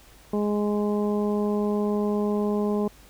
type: harmonic tone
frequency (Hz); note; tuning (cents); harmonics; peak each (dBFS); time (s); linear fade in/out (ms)
207.7; G#3; 0; 1 / 2 / 3 / 4 / 5; -24 / -26 / -34 / -37 / -38; 0.33-2.88; 5
effects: added 50 Hz sine -53 dBFS peak until 3.09 s + pink hiss -53 dBFS RMS until 3.09 s